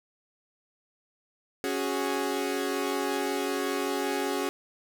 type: chord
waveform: sawtooth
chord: C# suspended fourth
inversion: none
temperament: equal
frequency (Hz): 277.2 / 370 / 415.3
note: C#4 / F#4 / G#4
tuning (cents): 0 / 0 / 0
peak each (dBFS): -28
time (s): 1.64-4.49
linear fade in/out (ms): 0
effects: none